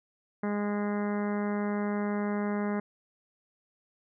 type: harmonic tone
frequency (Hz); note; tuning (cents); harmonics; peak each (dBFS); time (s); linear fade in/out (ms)
206; G#3; -14; 1 / 2 / 3 / 4 / 5 / 6 / 7 / 8 / 9 / 10; -29 / -35 / -39 / -41 / -43 / -45 / -46 / -47 / -48 / -49; 0.43-2.8; 5
effects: none